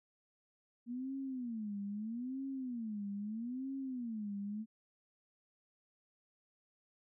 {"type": "tone with vibrato", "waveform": "sine", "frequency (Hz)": 233.1, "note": "A#3", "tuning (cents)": 0, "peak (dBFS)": -38, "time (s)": [0.86, 4.66], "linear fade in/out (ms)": 50, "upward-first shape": "sine", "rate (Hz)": 0.78, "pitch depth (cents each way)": 260, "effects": []}